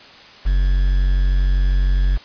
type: tone with quantisation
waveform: triangle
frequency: 46.25 Hz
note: F#1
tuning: in tune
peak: -11 dBFS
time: 0.45-2.18 s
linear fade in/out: 20 ms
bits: 6
effects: white hiss -42 dBFS RMS until 2.24 s + resampled to 11025 Hz